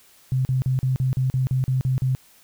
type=tone bursts; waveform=sine; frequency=130 Hz; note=C3; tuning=11 cents flat; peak=-18 dBFS; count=11; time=0.32-2.15 s; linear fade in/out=0 ms; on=130 ms; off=40 ms; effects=white hiss -54 dBFS RMS until 2.43 s